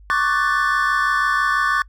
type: chord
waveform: triangle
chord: D major seventh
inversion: third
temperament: equal with one note detuned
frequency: 1108.7 / 1174.7 / 1496.3 / 1760 Hz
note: C#6 / D6 / F#6 / A6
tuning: 0 / 0 / +19 / 0 cents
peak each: -20 dBFS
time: 0.1-1.82 s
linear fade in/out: 0 ms
effects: noise-tail reverb RT60 0.1 s tail -25 dB re dry + added 50 Hz sine -42 dBFS peak until 1.88 s